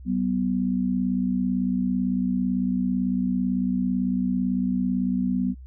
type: tone pair together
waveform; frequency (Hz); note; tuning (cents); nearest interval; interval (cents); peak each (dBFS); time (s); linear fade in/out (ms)
sine; 190.15 / 248.1; F#3 / B3; +48 / +8; perfect fourth; 460; -24; 0.05-5.55; 50
effects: added 64 Hz sine -39 dBFS peak until 5.66 s